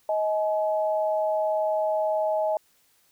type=tone pair together; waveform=sine; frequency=630 / 848.3 Hz; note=D#5 / G#5; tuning=+21 / +36 cents; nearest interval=perfect fourth; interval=515 cents; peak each=-23 / -28 dBFS; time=0.09-2.57 s; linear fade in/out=2 ms; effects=white hiss -64 dBFS RMS until 3.11 s